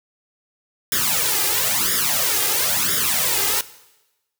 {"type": "noise with flanger", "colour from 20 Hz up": "white", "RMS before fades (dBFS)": -20, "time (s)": [0.92, 3.61], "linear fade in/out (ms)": 2, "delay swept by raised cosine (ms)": [0.57, 2.47], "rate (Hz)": 0.99, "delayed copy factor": 0.95, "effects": ["noise-tail reverb RT60 1.0 s tail -18 dB re dry", "high-pass 100 Hz 12 dB/octave"]}